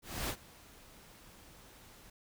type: noise with ADSR envelope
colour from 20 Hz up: pink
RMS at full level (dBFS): -35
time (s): 0.02-2.1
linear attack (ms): 270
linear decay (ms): 68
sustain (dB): -22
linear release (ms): 4
effects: none